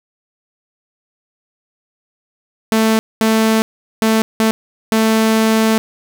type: tone bursts at uneven times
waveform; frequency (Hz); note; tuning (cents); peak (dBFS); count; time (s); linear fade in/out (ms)
sawtooth; 221.3; A3; +10; -7; 5; 2.72-2.99 / 3.21-3.62 / 4.02-4.22 / 4.4-4.51 / 4.92-5.78; 0
effects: none